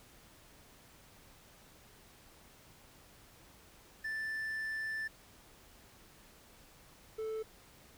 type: tone pair in turn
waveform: triangle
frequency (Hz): 1764 / 439.1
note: A6 / A4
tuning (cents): +4 / -4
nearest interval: 2 octaves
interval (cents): 2408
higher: first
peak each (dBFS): -34 / -34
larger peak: neither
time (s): 4.04-5.08 / 7.18-7.43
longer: first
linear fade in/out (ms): 10
effects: pink hiss -60 dBFS RMS until 7.97 s